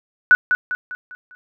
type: tone with echo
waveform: sine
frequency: 1480 Hz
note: F#6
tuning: in tune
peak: -6 dBFS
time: 0.31-0.35 s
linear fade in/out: 0 ms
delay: 200 ms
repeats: 5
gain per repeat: -7 dB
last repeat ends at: 1.35 s
effects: none